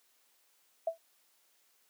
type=tone with exponential decay; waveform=sine; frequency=659.3 Hz; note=E5; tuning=in tune; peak=-25 dBFS; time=0.87-0.98 s; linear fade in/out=5 ms; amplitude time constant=22 ms; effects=white hiss -70 dBFS RMS until 1.89 s + high-pass 300 Hz 12 dB/octave